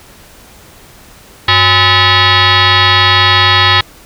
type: tone with frequency modulation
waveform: sine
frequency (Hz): 1019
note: C6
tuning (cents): -46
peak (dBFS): -5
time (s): 1.48-3.81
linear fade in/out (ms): 5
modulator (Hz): 461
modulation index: 6.8
effects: pink hiss -39 dBFS RMS until 4.05 s